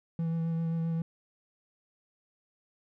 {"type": "tone with vibrato", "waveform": "triangle", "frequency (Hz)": 164.81, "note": "E3", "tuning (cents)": 0, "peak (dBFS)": -26, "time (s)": [0.19, 1.02], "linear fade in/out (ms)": 2, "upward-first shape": "sine", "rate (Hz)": 7.6, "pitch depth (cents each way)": 15, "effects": []}